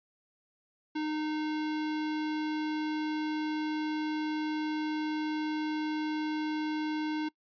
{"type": "tone", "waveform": "square", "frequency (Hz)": 307.1, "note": "D#4", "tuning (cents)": -23, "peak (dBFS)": -31, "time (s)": [0.95, 7.29], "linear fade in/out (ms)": 10, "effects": ["noise-tail reverb RT60 0.1 s tail -23 dB re dry", "resampled to 11025 Hz"]}